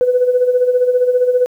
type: tone with tremolo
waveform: sine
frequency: 498.1 Hz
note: B4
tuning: 15 cents sharp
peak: -7 dBFS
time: 0.01-1.46 s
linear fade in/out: 0 ms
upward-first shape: sine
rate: 15 Hz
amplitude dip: 65%
effects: tanh soft clip ceiling -3 dBFS + 8-bit